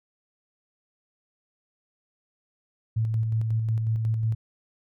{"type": "tone with tremolo", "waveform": "sine", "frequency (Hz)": 111.6, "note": "A2", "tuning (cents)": 25, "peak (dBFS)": -21, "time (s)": [2.96, 4.35], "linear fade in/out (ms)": 10, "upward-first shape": "square", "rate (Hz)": 5.5, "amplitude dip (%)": 30, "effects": []}